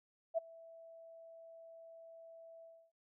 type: tone with ADSR envelope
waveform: sine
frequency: 659.3 Hz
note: E5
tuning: in tune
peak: -29 dBFS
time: 0.34-2.92 s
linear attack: 37 ms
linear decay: 14 ms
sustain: -24 dB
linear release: 290 ms
effects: none